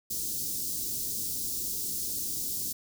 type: band-stop noise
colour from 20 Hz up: white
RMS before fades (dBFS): -33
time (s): 0.1-2.73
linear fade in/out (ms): 10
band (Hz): 370 to 4800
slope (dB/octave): 24
effects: none